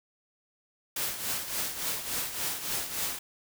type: noise with tremolo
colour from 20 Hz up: white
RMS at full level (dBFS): -30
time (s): 0.96-3.19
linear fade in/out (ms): 5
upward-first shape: triangle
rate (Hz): 3.5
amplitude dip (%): 70
effects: none